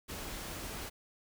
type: noise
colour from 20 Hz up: pink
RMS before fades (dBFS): -42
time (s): 0.08-0.9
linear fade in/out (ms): 20
effects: none